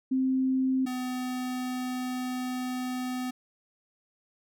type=tone pair in turn; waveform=sine / square; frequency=261.6 / 252.7 Hz; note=C4 / B3; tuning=0 / +40 cents; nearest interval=minor second; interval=60 cents; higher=first; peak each=-23 / -31 dBFS; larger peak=first; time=0.11-0.86 / 0.86-3.31 s; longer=second; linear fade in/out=10 ms; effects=none